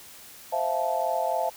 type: chord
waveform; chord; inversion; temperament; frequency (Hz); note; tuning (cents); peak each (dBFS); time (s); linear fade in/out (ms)
sine; F major seventh; second; just; 523.8 / 654.8 / 698.5 / 873.1; C5 / E5 / F5 / A5; +2 / -12 / 0 / -14; -32 / -28 / -29 / -29; 0.52-1.5; 10
effects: white hiss -47 dBFS RMS until 1.56 s